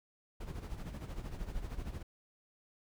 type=noise with tremolo; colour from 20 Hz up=brown; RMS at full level=-39 dBFS; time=0.4-2.03 s; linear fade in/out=10 ms; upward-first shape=sine; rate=13 Hz; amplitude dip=65%; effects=none